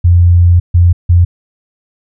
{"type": "tone bursts at uneven times", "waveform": "sine", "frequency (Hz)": 87.31, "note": "F2", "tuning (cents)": 0, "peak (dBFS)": -3, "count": 3, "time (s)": [[0.04, 0.6], [0.74, 0.93], [1.09, 1.25]], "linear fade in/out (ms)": 10, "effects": []}